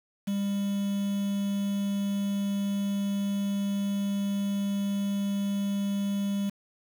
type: tone with quantisation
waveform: triangle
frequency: 199.9 Hz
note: G3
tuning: 34 cents sharp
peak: -24 dBFS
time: 0.27-6.5 s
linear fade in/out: 10 ms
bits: 7
effects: none